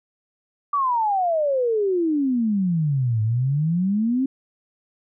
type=exponential two-way sweep; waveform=sine; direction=down then up; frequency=1174.7 to 106.5 to 272.9 Hz; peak=-18 dBFS; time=0.73-4.26 s; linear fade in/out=5 ms; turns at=3.22 s; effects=none